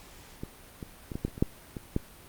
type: clicks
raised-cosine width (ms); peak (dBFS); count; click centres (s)
3; -22 / -24 / -23 / -20 / -15 / -30 / -27 / -9 / -23 / -13; 10; 0.435 / 0.828 / 1.118 / 1.155 / 1.25 / 1.281 / 1.379 / 1.425 / 1.768 / 1.964
effects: pink hiss -51 dBFS RMS until 2.28 s + Opus 48 kbps